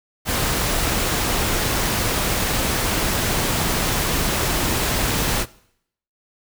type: noise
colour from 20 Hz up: pink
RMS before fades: -21 dBFS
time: 0.25-5.46 s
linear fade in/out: 50 ms
effects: noise-tail reverb RT60 0.7 s tail -21 dB re dry

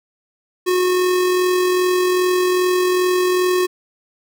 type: tone with amplitude modulation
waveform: square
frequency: 364.1 Hz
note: F#4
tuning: 28 cents flat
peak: -14 dBFS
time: 0.66-3.67 s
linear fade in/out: 20 ms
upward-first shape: sine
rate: 42.5 Hz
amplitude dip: 25%
effects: none

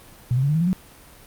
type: tone with pitch steps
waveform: sine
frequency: 122.4 / 131.19 / 140.6 / 150.69 / 161.51 / 173.1 / 185.52 Hz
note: B2 / C3 / C#3 / D3 / E3 / F3 / F#3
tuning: -15 / +5 / +25 / +45 / -35 / -15 / +5 cents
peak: -17 dBFS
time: 0.31-0.73 s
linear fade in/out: 0 ms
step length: 60 ms
effects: pink hiss -47 dBFS RMS until 1.26 s + Opus 32 kbps

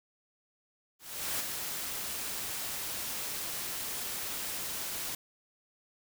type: noise with ADSR envelope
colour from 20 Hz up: white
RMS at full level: -32 dBFS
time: 0.99-5.15 s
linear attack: 410 ms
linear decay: 12 ms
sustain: -5 dB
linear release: 3 ms
effects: none

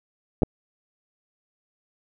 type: clicks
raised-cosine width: 2 ms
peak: -8 dBFS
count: 2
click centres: 0.421 / 0.433 s
effects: none

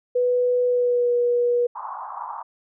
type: tone with pitch glide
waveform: sine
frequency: 493.9 to 483.2 Hz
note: B4 to B4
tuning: 0 to -38 cents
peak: -17 dBFS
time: 0.15-1.67 s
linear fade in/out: 10 ms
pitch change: -38 cents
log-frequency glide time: 0.66-1.13 s
type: band-pass noise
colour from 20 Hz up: pink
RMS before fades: -33 dBFS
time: 1.75-2.43 s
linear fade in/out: 10 ms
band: 850 to 1100 Hz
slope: 48 dB/octave
effects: none

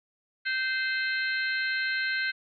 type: harmonic tone with a mistuned harmonic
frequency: 519 Hz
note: C5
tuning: 14 cents flat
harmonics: 3 / 4 / 5 / 6 / 7 / 8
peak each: -28 / -33 / -38 / -42 / -45 / -36 dBFS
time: 0.45-2.32 s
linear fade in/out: 20 ms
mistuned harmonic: 7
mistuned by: +45 cents
effects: none

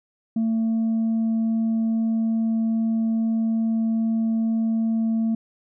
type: tone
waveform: sine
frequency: 224.8 Hz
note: A3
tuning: 37 cents sharp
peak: -17 dBFS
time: 0.36-5.35 s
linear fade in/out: 5 ms
effects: tanh soft clip ceiling -18 dBFS

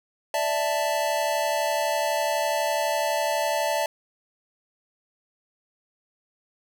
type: chord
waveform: square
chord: D suspended second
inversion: none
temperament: equal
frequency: 587.3 / 659.3 / 880 Hz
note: D5 / E5 / A5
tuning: 0 / 0 / 0 cents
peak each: -28 dBFS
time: 0.34-3.86 s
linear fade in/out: 2 ms
effects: none

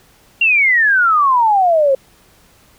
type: exponential sweep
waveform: sine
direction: down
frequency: 2800 to 523.3 Hz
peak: -9 dBFS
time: 0.41-1.95 s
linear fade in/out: 5 ms
effects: pink hiss -50 dBFS RMS until 2.78 s

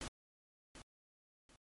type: noise with echo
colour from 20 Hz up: pink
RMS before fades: -44 dBFS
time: 0.01-0.08 s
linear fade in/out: 2 ms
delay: 740 ms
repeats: 2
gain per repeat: -10 dB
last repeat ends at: 1.56 s
effects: MP3 48 kbps

